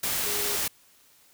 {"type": "tone in noise", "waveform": "sine", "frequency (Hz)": 413.6, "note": "G#4", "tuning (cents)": -7, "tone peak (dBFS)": -35, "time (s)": [0.26, 0.56], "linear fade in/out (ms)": 5, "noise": "white", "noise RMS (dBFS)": -28, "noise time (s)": [0.03, 0.68], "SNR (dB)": -10, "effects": ["white hiss -59 dBFS RMS until 1.33 s"]}